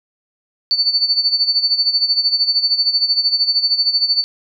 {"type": "tone with tremolo", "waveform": "sine", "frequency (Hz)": 4500, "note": "C#8", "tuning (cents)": 25, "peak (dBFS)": -10, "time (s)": [0.71, 4.24], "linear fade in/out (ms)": 0, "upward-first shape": "sine", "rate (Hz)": 13, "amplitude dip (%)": 75, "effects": []}